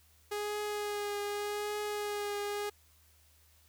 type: tone with vibrato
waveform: sawtooth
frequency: 413.7 Hz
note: G#4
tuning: 7 cents flat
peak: -30 dBFS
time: 0.31-2.7 s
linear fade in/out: 10 ms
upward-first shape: triangle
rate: 0.84 Hz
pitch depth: 21 cents each way
effects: added 77 Hz sine -65 dBFS peak until 3.68 s + white hiss -66 dBFS RMS until 3.68 s